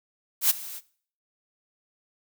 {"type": "noise with ADSR envelope", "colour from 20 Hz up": "blue", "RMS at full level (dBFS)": -18, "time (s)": [0.41, 0.81], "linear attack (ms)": 90, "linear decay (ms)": 17, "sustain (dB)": -20, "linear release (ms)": 37, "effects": ["noise-tail reverb RT60 0.5 s tail -19 dB re dry"]}